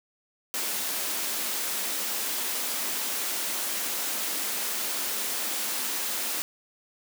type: high-pass noise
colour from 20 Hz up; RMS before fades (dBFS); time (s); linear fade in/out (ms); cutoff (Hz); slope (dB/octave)
white; -30; 0.54-6.42; 0; 190; 96
effects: none